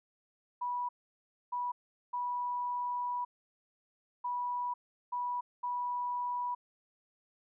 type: tone bursts at uneven times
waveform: sine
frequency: 979 Hz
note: B5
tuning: 15 cents flat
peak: -32 dBFS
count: 6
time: 0.61-0.89 / 1.52-1.72 / 2.13-3.25 / 4.24-4.74 / 5.12-5.41 / 5.63-6.55 s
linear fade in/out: 10 ms
effects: none